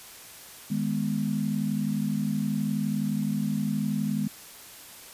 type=chord; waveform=sine; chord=G# minor; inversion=second; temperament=equal; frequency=155.56 / 207.7 / 246.9 Hz; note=D#3 / G#3 / B3; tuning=0 / 0 / 0 cents; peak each=-31 / -27 / -31 dBFS; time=0.7-4.28 s; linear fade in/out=10 ms; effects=white hiss -46 dBFS RMS until 5.13 s + resampled to 32000 Hz